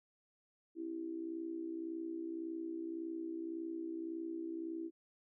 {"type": "tone with amplitude modulation", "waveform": "sine", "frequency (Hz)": 329.6, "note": "E4", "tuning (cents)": 0, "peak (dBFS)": -36, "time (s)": [0.75, 4.91], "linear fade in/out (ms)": 50, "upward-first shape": "sine", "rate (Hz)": 61.8, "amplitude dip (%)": 70, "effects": []}